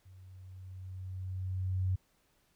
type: tone with level ramp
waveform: sine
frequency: 93.2 Hz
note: F#2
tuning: 13 cents sharp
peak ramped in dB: -52 to -27 dBFS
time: 0.05-1.96 s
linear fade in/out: 10 ms
effects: pink hiss -72 dBFS RMS until 2.55 s